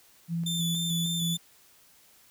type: tone with tremolo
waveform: sine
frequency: 167.9 Hz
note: E3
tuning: 32 cents sharp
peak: -27 dBFS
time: 0.28-1.38 s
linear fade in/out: 50 ms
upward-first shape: square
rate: 3.2 Hz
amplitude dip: 30%
type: tone with vibrato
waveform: sawtooth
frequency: 3520 Hz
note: A7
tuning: in tune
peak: -27 dBFS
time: 0.46-1.37 s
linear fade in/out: 5 ms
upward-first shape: square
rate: 3.4 Hz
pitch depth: 25 cents each way
effects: white hiss -59 dBFS RMS until 2.3 s